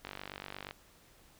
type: click train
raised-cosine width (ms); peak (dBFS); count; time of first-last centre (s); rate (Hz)
0.3; -25; 33; 0.05-0.71; 48.5
effects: pink hiss -62 dBFS RMS until 1.39 s